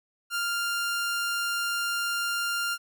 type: tone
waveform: sawtooth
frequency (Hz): 1396.9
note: F6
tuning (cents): 0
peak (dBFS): -23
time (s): 0.3-2.78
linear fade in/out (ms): 50
effects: none

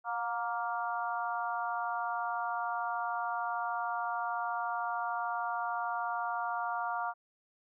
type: harmonic tone with a mistuned harmonic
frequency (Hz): 233.5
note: A#3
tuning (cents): +3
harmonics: 3 / 4 / 5 / 6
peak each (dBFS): -36 / -37 / -38 / -39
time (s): 0.04-7.14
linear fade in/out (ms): 50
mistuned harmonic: 3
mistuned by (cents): +30
effects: none

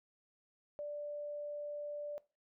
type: tone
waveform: sine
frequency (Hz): 587.3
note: D5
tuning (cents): 0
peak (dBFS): -39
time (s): 0.79-2.18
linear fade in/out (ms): 0
effects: noise-tail reverb RT60 0.3 s tail -20 dB re dry

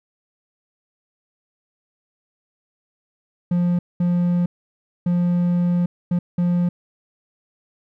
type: tone bursts at uneven times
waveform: triangle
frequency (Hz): 175.6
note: F3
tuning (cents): +10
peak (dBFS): -14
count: 5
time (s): 3.51-3.79 / 4-4.46 / 5.06-5.86 / 6.11-6.19 / 6.38-6.69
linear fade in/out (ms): 5
effects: none

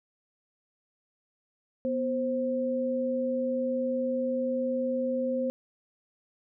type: tone pair together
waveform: sine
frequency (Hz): 246.1 / 525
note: B3 / C5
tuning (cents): -6 / +6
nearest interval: octave + minor second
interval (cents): 1312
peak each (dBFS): -30 / -28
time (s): 1.85-5.5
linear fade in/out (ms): 0
effects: none

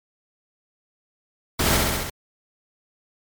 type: noise with echo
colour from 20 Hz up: pink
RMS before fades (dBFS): -21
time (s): 1.59-1.77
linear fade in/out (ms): 5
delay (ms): 66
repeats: 5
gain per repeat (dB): -2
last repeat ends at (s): 2.1
effects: MP3 96 kbps

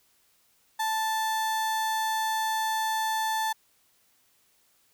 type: tone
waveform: 35% pulse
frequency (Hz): 880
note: A5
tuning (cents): 0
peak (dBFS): -24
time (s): 0.79-3.53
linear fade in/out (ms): 10
effects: white hiss -66 dBFS RMS until 4.93 s

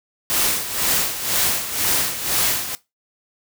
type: noise with tremolo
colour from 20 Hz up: white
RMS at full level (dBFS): -18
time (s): 0.3-2.75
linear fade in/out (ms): 0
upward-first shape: sine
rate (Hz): 2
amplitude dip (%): 70
effects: noise-tail reverb RT60 0.2 s tail -18 dB re dry

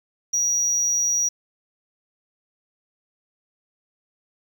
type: tone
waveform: sine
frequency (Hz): 5770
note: F#8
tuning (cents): -44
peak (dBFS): -17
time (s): 0.33-1.29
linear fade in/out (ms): 10
effects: tanh soft clip ceiling -16 dBFS + 8-bit

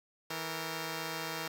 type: tone pair together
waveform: 5% pulse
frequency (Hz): 162.63 / 460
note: E3 / A#4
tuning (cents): -23 / -23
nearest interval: octave + tritone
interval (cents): 1800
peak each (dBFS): -27 / -28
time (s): 0.3-1.48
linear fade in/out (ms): 5
effects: none

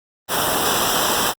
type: noise with comb filter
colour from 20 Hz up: pink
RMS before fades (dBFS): -19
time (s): 0.28-1.34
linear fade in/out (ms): 50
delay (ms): 0.45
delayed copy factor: -0.95
effects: Opus 32 kbps

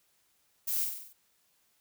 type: noise with echo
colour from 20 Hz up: violet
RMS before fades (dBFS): -32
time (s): 0.67-0.85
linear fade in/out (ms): 10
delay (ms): 47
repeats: 6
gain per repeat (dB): -4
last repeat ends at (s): 1.132
effects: white hiss -71 dBFS RMS until 1.8 s

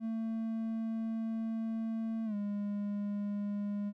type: tone with pitch glide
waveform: triangle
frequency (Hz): 224.3 to 204.5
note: A3 to G#3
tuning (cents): +34 to -26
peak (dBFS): -31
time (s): 0-3.93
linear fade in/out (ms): 50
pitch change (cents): -160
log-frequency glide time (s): 2.25-2.35
effects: none

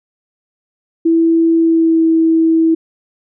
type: tone with pitch glide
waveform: sine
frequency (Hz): 329.6 to 325.1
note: E4 to E4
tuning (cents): 0 to -24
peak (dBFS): -8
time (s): 1.05-2.75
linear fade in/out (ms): 10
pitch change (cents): -24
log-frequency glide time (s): 1.57-2.04
effects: none

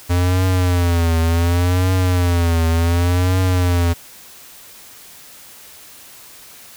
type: tone with vibrato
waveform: square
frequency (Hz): 87.31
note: F2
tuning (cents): 0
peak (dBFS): -14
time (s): 0.09-3.94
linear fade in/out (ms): 20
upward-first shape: triangle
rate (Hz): 0.68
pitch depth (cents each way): 120
effects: white hiss -41 dBFS RMS until 6.76 s

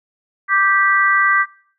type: harmonic tone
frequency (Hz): 392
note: G4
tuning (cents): 0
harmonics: 3 / 4 / 5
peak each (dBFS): -16 / -16 / -16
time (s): 0.48-1.46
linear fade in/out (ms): 50
effects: noise-tail reverb RT60 0.5 s tail -20 dB re dry

